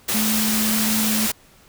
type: tone in noise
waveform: sine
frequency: 216.7 Hz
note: A3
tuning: 26 cents flat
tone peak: -21 dBFS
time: 0.14-1.27 s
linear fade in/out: 10 ms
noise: white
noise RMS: -22 dBFS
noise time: 0.08-1.32 s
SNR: -2 dB
effects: pink hiss -52 dBFS RMS until 1.68 s